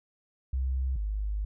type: tone pair in turn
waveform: sine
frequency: 65.1 / 51.46 Hz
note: C2 / G#1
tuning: -8 / -15 cents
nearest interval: major third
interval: 407 cents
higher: first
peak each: -26 / -28 dBFS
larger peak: first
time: 0.53-0.96 / 0.96-1.45 s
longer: second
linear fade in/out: 5 ms
effects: none